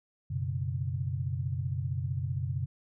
sine chord, F# suspended fourth, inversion none, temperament just, 92.5 / 123.33 / 138.75 Hz, F#2 / B2 / C#3, 0 / -2 / +2 cents, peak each -34 dBFS, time 0.3-2.66 s, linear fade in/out 10 ms, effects none

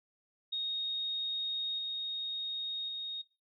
sine tone with level steps, 3729 Hz, A#7, in tune, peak -32 / -34 / -36 dBFS, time 0.52-3.22 s, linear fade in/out 10 ms, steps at 1.78 / 2.88 s, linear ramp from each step 10 ms, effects noise-tail reverb RT60 0.3 s tail -22 dB re dry

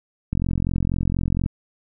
click train, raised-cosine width 5 ms, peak -10 dBFS, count 51, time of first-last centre 0.33-1.461 s, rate 44.2 Hz, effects none

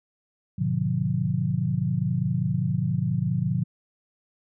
sine chord, G# diminished seventh, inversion none, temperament just, 103.83 / 124.59 / 149.51 / 179.41 Hz, G#2 / B2 / D3 / F3, 0 / +16 / +31 / +47 cents, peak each -31 / -27 / -27 / -27 dBFS, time 0.58-3.64 s, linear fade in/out 10 ms, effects none

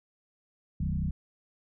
sine tone with frequency modulation, 116.54 Hz, A#2, in tune, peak -27 dBFS, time 0.8-1.11 s, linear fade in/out 5 ms, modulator 31.6 Hz, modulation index 2.5, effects none

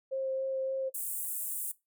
sine tone with vibrato, 531 Hz, C5, 25 cents sharp, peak -30 dBFS, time 0.11-0.9 s, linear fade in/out 20 ms, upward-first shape sine, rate 3.5 Hz, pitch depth 9 cents each way
pink high-pass noise, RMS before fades -36 dBFS, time 0.94-1.72 s, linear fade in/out 10 ms, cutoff 8300 Hz, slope 48 dB/octave
effects noise-tail reverb RT60 0.2 s tail -19 dB re dry

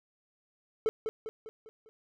triangle tone with echo, 440 Hz, A4, in tune, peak -22 dBFS, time 0.86-0.89 s, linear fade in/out 0 ms, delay 200 ms, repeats 5, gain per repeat -6 dB, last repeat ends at 1.89 s, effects none

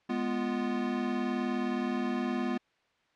square chord, F diminished, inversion first, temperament equal, 207.7 / 246.9 / 349.2 Hz, Ab3 / Cb4 / F4, 0 / 0 / 0 cents, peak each -36 / -32 / -37 dBFS, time 0.09-2.58 s, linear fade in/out 10 ms, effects white hiss -70 dBFS RMS until 3.15 s + low-pass 3000 Hz 12 dB/octave

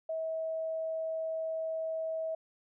sine tone, 644 Hz, E5, 41 cents flat, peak -32 dBFS, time 0.09-2.35 s, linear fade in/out 5 ms, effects none

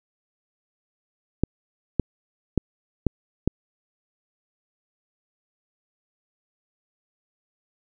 clicks, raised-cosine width 3 ms, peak -6 dBFS, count 5, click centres 1.436 / 1.997 / 2.577 / 3.067 / 3.476 s, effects none

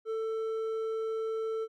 sine tone with hard clipping, 444.3 Hz, A4, 17 cents sharp, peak -32 dBFS, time 0.05-1.68 s, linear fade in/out 50 ms, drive 5 dB, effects none

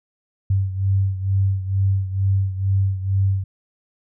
sine beating tone pair, 96.4 / 98.6 Hz, G2 / G2, -28 / +11 cents, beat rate 2.2 Hz, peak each -18 / -23 dBFS, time 0.5-3.44 s, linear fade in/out 5 ms, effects none

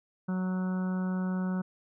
harmonic tone, 185 Hz, F#3, in tune, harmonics 1 / 2 / 3 / 4 / 5 / 6 / 7 / 8, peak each -28 / -44 / -45 / -50 / -47 / -51 / -48 / -47 dBFS, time 0.28-1.62 s, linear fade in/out 10 ms, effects none

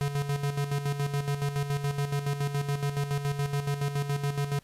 square tone with tremolo, 142.3 Hz, C#3, 46 cents sharp, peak -26 dBFS, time 0.01-4.59 s, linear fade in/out 0 ms, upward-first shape square, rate 7.1 Hz, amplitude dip 60%, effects pink hiss -61 dBFS RMS until 4.63 s + resampled to 32000 Hz

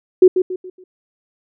sine tone with echo, 368.4 Hz, F#4, 7 cents flat, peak -3 dBFS, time 0.22-0.28 s, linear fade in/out 5 ms, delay 140 ms, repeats 4, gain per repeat -9 dB, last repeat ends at 0.84 s, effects none

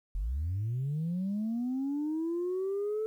sine linear sweep, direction up, 41.06 to 440 Hz, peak -28 dBFS, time 0.15-3.06 s, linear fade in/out 0 ms, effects tanh soft clip ceiling -27 dBFS + 11-bit

